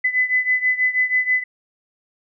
sine beating tone pair, 2007 / 2013.2 Hz, B6 / B6, +27 / +33 cents, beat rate 6.2 Hz, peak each -18 / -21 dBFS, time 0.04-1.44 s, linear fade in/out 10 ms, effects none

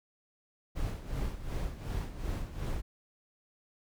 brown noise with tremolo, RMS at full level -33 dBFS, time 0.75-2.82 s, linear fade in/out 20 ms, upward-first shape sine, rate 2.7 Hz, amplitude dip 70%, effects none

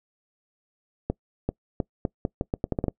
accelerating click train, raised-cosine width 2 ms, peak -11 dBFS, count 12, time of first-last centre 1.1-2.882 s, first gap 390 ms, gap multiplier 0.8, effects noise-tail reverb RT60 0.1 s tail -24 dB re dry

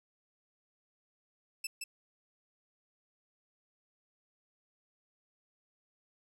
15% pulse tone with echo, 2637 Hz, E7, in tune, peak -28 dBFS, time 1.64-1.67 s, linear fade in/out 5 ms, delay 170 ms, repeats 1, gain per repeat -3 dB, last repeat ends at 1.84 s, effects none

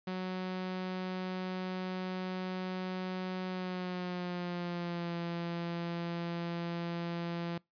sawtooth tone with pitch glide, 185 to 170.63 Hz, F#3 to F3, 0 to -40 cents, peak -31 dBFS, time 0.07-7.58 s, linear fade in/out 5 ms, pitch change -140 cents, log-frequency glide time 3.48-5.15 s, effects noise-tail reverb RT60 0.2 s tail -25 dB re dry + resampled to 11025 Hz

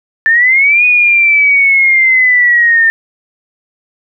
sine linear two-way sweep, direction up then down, 1760 to 2480 to 1800 Hz, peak -5 dBFS, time 0.26-2.9 s, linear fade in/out 0 ms, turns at 0.85 s, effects none

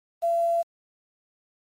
sine tone with quantisation, 678 Hz, E5, 49 cents sharp, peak -20 dBFS, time 0.22-0.63 s, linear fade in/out 20 ms, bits 8, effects MP3 64 kbps

